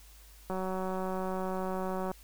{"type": "click train", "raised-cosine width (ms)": 1, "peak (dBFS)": -22, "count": 303, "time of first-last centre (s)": [0.5, 2.115], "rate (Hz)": 187, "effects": ["added 51 Hz sine -53 dBFS peak until 2.23 s", "white hiss -58 dBFS RMS until 2.23 s"]}